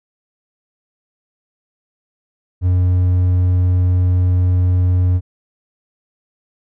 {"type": "tone", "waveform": "triangle", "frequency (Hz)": 90.4, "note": "F#2", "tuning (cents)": -40, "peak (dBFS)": -9, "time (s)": [2.61, 5.21], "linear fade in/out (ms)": 50, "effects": []}